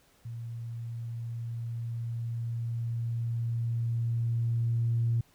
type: tone with level ramp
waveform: sine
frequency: 116.54 Hz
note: A#2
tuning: in tune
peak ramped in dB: -36 to -23 dBFS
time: 0.25-5.21 s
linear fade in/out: 5 ms
effects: tanh soft clip ceiling -19 dBFS + pink hiss -64 dBFS RMS until 5.34 s